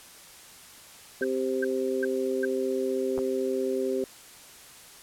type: harmonic tone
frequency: 130.81 Hz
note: C3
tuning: in tune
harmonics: 2 / 3 / 4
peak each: -32 / -27 / -32 dBFS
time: 1.21-4.04 s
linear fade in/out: 2 ms
type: tone bursts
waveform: sine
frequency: 1568 Hz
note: G6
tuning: in tune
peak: -27 dBFS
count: 4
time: 1.22-2.452 s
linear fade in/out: 5 ms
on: 23 ms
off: 380 ms
type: clicks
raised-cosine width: 1 ms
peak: -22 dBFS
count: 2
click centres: 3.178 / 3.189 s
effects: white hiss -49 dBFS RMS until 5.02 s + low-pass 12000 Hz 12 dB/octave